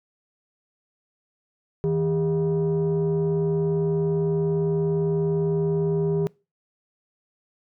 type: tone pair together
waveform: sine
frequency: 160 / 402.4 Hz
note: D#3 / G4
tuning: +49 / +45 cents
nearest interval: octave + major third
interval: 1596 cents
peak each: -21 dBFS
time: 1.84-6.27 s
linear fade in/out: 0 ms
effects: noise-tail reverb RT60 0.3 s tail -26 dB re dry + tanh soft clip ceiling -17 dBFS